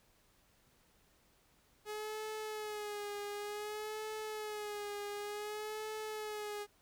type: tone with vibrato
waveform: sawtooth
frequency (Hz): 421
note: G#4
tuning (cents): +24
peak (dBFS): -36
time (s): 1.85-6.67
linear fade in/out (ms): 50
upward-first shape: sine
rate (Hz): 0.55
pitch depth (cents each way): 48
effects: pink hiss -70 dBFS RMS until 6.81 s